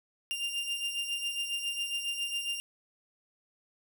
40% pulse beating tone pair, 2794 / 2801.3 Hz, F7 / F7, 0 / +5 cents, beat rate 7.3 Hz, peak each -32 / -37 dBFS, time 0.31-2.6 s, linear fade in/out 0 ms, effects none

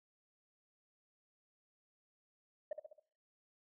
sine tone with echo, 606 Hz, D#5, 46 cents flat, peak -34 dBFS, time 2.71-2.73 s, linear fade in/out 5 ms, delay 67 ms, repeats 4, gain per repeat -6 dB, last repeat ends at 2.998 s, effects noise-tail reverb RT60 0.5 s tail -19 dB re dry + tanh soft clip ceiling -34 dBFS

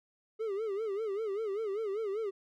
triangle tone with vibrato, 418.1 Hz, G#4, 12 cents sharp, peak -30 dBFS, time 0.39-2.31 s, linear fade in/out 20 ms, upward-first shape sine, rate 5.1 Hz, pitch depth 140 cents each way, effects none

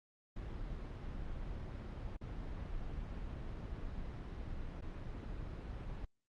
brown noise with dropouts, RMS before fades -43 dBFS, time 0.36-6.05 s, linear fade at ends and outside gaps 5 ms, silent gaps 2.167-2.211 / 4.81-4.821 s, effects low-pass 4000 Hz 12 dB/octave + Opus 32 kbps

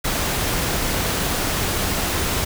pink noise, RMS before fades -22 dBFS, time 0.04-2.45 s, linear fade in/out 10 ms, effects none

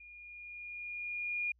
sine tone with level ramp, 2428 Hz, D#7, 43 cents flat, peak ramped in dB -51 to -31 dBFS, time 0-1.52 s, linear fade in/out 5 ms, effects added 60 Hz sine -66 dBFS peak until 1.59 s

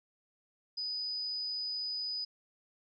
sine tone, 4978 Hz, D#8, in tune, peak -34 dBFS, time 0.77-2.25 s, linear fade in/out 10 ms, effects none

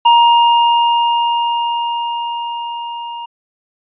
square tone with level ramp, 941 Hz, A#5, 16 cents sharp, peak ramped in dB -6 to -25 dBFS, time 0.05-3.26 s, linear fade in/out 10 ms, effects resampled to 8000 Hz

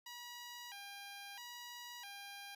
10% pulse tone with vibrato, 880 Hz, A5, in tune, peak -40 dBFS, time 0.06-2.55 s, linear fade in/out 5 ms, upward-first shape square, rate 0.76 Hz, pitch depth 160 cents each way, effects none

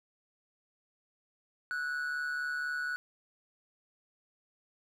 triangle tone with amplitude modulation, 1473 Hz, F#6, 8 cents flat, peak -28 dBFS, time 1.71-2.96 s, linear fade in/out 0 ms, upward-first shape sine, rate 144 Hz, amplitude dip 55%, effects none

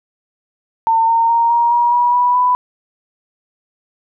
sine tone with pitch steps, 905 / 917.1 / 929.4 / 941.8 / 954.4 / 967.2 / 980.1 / 993.2 Hz, A5 / A#5 / A#5 / A#5 / A#5 / B5 / B5 / B5, +48 / -29 / -5 / +18 / +41 / -36 / -13 / +9 cents, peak -10 dBFS, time 0.87-2.55 s, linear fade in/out 0 ms, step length 210 ms, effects none

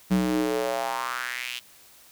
square tone with high-pass filter sweep, 61.8 Hz, B1, 2 cents sharp, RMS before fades -27 dBFS, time 0.1-1.6 s, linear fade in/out 20 ms, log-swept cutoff 180 to 3100 Hz, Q 3.6, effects white hiss -53 dBFS RMS until 2.11 s

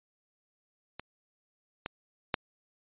clicks, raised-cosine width 0.3 ms, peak -23 / -18 / -10 dBFS, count 3, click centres 0.996 / 1.861 / 2.342 s, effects resampled to 8000 Hz

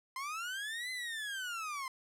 30% pulse linear two-way sweep, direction up then down, 1027 to 2049 to 1027 Hz, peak -35 dBFS, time 0.16-1.88 s, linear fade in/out 2 ms, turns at 0.91 s, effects low-pass 12000 Hz 12 dB/octave

